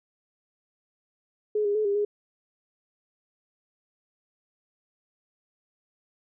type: tone with pitch steps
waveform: sine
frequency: 422.7 / 408.1 / 429.1 / 402.7 / 414.1 Hz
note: G#4 / G#4 / A4 / G4 / G#4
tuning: +31 / -30 / -43 / +47 / -5 cents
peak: -22 dBFS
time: 1.55-2.05 s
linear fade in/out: 5 ms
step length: 100 ms
effects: none